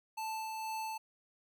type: tone with tremolo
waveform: square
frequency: 880 Hz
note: A5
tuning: in tune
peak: -37 dBFS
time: 0.17-0.98 s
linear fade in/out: 10 ms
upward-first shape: sine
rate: 2.1 Hz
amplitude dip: 25%
effects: none